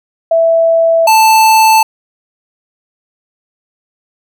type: tone pair in turn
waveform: sine / square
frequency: 660 / 881 Hz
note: E5 / A5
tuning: +2 / +2 cents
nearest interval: perfect fourth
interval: 500 cents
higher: second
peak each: -6 / -5 dBFS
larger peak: second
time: 0.31-1.07 / 1.07-1.83 s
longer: neither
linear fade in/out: 5 ms
effects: none